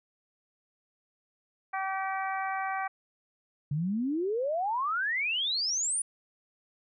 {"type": "harmonic tone", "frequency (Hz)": 384.4, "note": "G4", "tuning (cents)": -34, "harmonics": [2, 3, 4, 5, 6], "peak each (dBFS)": [-32, -36, -38, -40, -42], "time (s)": [1.73, 2.88], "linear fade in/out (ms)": 10}
{"type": "exponential sweep", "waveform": "sine", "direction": "up", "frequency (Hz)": [138.59, 9880], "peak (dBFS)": -27, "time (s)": [3.71, 6.02], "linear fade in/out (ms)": 5}
{"effects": []}